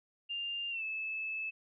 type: tone with pitch glide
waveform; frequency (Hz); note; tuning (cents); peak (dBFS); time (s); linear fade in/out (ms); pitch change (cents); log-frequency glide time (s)
sine; 2799 to 2612; F7 to E7; +3 to -17; -35; 0.29-1.51; 20; -120; 0.7-0.83
effects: none